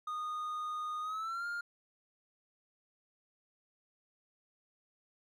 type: tone with pitch glide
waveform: triangle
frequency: 1232 to 1407 Hz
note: D#6 to F6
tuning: -17 to +12 cents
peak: -34 dBFS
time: 0.07-1.61 s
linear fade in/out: 5 ms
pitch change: +229 cents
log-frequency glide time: 1.01-1.46 s
effects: none